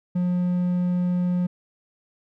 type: tone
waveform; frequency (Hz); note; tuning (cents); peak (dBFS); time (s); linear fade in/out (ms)
triangle; 178.6; F3; +39; -18; 0.15-1.47; 10
effects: none